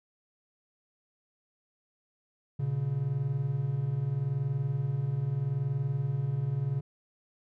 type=tone pair together; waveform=triangle; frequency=119.4 / 140.2 Hz; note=A#2 / C#3; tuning=+42 / +20 cents; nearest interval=minor third; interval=278 cents; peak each=-31 / -27 dBFS; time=2.59-6.81 s; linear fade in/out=10 ms; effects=none